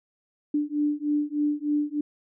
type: beating tone pair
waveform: sine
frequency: 293.7 / 297 Hz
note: D4 / D4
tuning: 0 / +20 cents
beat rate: 3.3 Hz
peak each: -26 dBFS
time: 0.54-2.01 s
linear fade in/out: 5 ms
effects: none